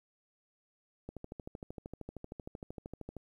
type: click train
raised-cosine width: 2 ms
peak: -29 dBFS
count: 28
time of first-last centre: 1.09-3.167 s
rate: 13 Hz
effects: 11-bit